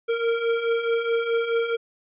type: beating tone pair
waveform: square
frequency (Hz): 459 / 463.7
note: A#4 / A#4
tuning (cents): -27 / -9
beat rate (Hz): 4.7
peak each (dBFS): -29 / -23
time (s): 0.08-1.77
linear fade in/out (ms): 20
effects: resampled to 8000 Hz